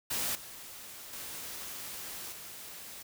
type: noise with level steps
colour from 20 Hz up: white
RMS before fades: -33 / -47 / -42 / -46 dBFS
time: 0.1-3.03 s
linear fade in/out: 10 ms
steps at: 0.35 / 1.13 / 2.32 s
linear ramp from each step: 2 ms
effects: none